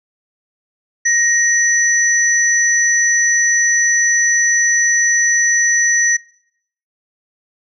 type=tone pair together; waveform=sine; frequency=1874 / 5950 Hz; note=A#6 / F#8; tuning=+9 / +9 cents; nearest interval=octave + minor sixth; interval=2000 cents; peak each=-14 dBFS; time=1.05-6.17 s; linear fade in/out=10 ms; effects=noise-tail reverb RT60 0.7 s tail -22 dB re dry